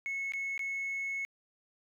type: tone with dropouts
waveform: sine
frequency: 2193 Hz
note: C#7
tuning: 19 cents flat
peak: -31 dBFS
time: 0.06-1.25 s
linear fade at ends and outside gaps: 0 ms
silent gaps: 0.321-0.336 / 0.578-0.593 s
effects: tanh soft clip ceiling -31 dBFS + 11-bit